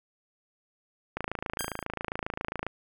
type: click train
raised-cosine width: 0.5 ms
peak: -16 dBFS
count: 42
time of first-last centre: 1.17-2.666 s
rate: 27.4 Hz
type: tone with exponential decay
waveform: 5% pulse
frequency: 1600 Hz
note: G6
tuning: 35 cents sharp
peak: -18 dBFS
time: 1.59-1.84 s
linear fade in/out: 2 ms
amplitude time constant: 54 ms
effects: none